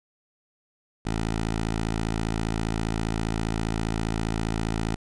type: tone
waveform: 10% pulse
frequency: 55 Hz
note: A1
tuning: in tune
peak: -17 dBFS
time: 1.05-4.96 s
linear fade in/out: 10 ms
effects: resampled to 22050 Hz